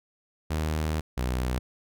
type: tone pair in turn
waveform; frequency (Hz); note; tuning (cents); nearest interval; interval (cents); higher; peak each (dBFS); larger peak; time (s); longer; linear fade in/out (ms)
sawtooth; 77.78 / 62.56; D#2 / B1; 0 / +23; major third; 377; first; -22; neither; 0.5-1.01 / 1.17-1.59; first; 10
effects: none